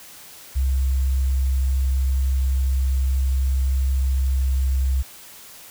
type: tone with sample-and-hold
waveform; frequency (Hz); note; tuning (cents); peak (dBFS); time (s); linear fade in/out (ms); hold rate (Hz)
sine; 66.1; C2; +18; -17; 0.55-5.03; 20; 7350
effects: white hiss -43 dBFS RMS until 5.7 s